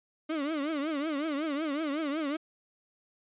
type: tone with vibrato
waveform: 35% pulse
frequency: 299.4 Hz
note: D4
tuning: 33 cents sharp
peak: -28 dBFS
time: 0.29-2.37 s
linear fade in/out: 10 ms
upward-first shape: triangle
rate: 5.4 Hz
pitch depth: 180 cents each way
effects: resampled to 8000 Hz